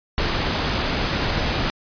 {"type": "noise", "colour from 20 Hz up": "pink", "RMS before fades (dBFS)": -22, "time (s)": [0.18, 1.7], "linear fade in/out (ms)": 0, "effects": ["resampled to 11025 Hz"]}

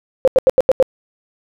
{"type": "tone bursts", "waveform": "sine", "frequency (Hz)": 523.3, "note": "C5", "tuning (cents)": 0, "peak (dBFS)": -6, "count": 6, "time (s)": [0.25, 0.826], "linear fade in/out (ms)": 0, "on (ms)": 26, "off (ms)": 84, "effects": []}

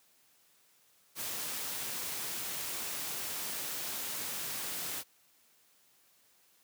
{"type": "noise", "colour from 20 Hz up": "white", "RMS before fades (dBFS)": -38, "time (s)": [1.15, 5.04], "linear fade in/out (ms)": 50, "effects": ["white hiss -67 dBFS RMS until 6.63 s", "high-pass 100 Hz 12 dB/octave"]}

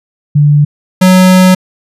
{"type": "tone pair in turn", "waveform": ["sine", "square"], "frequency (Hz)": [146.83, 184.99], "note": ["D3", "F#3"], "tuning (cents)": [0, 0], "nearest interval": "major third", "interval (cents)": 400, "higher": "second", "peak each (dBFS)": -3, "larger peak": "neither", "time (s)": [[0.35, 0.65], [1.01, 1.55]], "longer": "second", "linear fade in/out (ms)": 10, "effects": ["resampled to 32000 Hz"]}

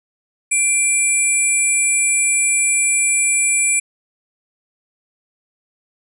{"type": "tone cluster", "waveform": "sine", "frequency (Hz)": [2362, 7750, 9900], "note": ["D7", "B8", "D#9"], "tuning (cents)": [9, -34, -10], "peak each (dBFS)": -18, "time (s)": [0.51, 3.8], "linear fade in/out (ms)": 10, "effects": []}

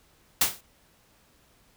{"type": "noise with exponential decay", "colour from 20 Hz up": "white", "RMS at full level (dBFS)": -17, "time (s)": [0.41, 0.61], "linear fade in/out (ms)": 5, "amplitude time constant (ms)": 43, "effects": ["pink hiss -62 dBFS RMS until 1.76 s"]}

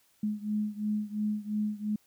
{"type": "beating tone pair", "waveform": "sine", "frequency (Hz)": [210, 212.9], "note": ["G#3", "G#3"], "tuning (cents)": [19, 43], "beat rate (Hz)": 2.9, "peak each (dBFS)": [-31, -33], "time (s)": [0.23, 1.96], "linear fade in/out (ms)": 5, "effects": ["white hiss -67 dBFS RMS until 2.06 s"]}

